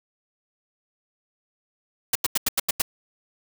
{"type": "noise bursts", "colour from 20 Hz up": "white", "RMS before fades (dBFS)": -21, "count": 7, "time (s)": [2.13, 2.82], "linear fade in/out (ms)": 5, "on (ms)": 24, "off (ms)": 87, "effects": []}